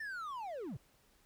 triangle linear sweep, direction down, 1810 to 98 Hz, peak -38 dBFS, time 0-0.77 s, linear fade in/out 5 ms, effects pink hiss -69 dBFS RMS until 1.25 s

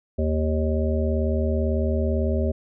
harmonic tone, 78 Hz, D#2, 5 cents sharp, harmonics 1 / 3 / 5 / 7 / 8, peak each -22 / -27 / -29 / -30 / -31 dBFS, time 0.18-2.52 s, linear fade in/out 10 ms, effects none

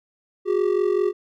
triangle ring-modulated tone, 387.2 Hz, G4, 21 cents flat, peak -13 dBFS, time 0.45-1.13 s, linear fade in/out 50 ms, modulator 22.5 Hz, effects none

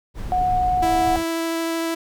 brown noise, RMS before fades -29 dBFS, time 0.14-1.24 s, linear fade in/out 50 ms
sine tone, 732 Hz, F#5, 19 cents flat, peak -17 dBFS, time 0.32-1.16 s, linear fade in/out 0 ms
sawtooth tone with vibrato, 330 Hz, E4, 2 cents sharp, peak -18 dBFS, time 0.82-1.95 s, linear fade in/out 10 ms, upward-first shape triangle, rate 13 Hz, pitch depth 8 cents each way
effects none

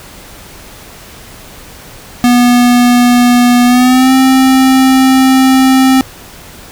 square tone with pitch glide, 243.8 to 262.8 Hz, B3 to C4, -22 to +8 cents, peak -5 dBFS, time 2.24-6.01 s, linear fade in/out 0 ms, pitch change +130 cents, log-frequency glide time 3.65-4.13 s, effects pink hiss -33 dBFS RMS until 6.71 s

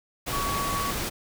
sine tone in noise, 1125 Hz, C#6, 25 cents sharp, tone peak -28 dBFS, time 0.32-0.92 s, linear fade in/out 20 ms, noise pink, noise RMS -30 dBFS, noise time 0.26-1.1 s, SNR -1 dB, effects none

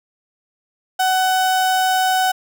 35% pulse tone, 749 Hz, F#5, 21 cents sharp, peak -13 dBFS, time 0.99-2.32 s, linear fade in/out 10 ms, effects none

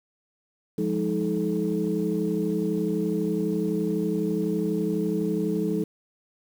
sine tone cluster, 174.2 / 206.2 / 315.4 / 431.1 Hz, F3 / G#3 / D#4 / A4, -4 / -12 / +24 / -35 cents, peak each -28 dBFS, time 0.78-5.84 s, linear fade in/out 5 ms, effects tanh soft clip ceiling -14 dBFS + 8-bit

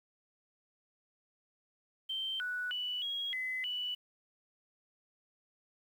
sine tone with pitch steps, 3125 / 1477 / 2963 / 3296 / 2025 / 2962 Hz, G7 / F#6 / F#7 / G#7 / B6 / F#7, -6 / -3 / +2 / -14 / +43 / +1 cents, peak -34 dBFS, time 2.09-3.95 s, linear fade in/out 10 ms, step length 310 ms, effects 10-bit

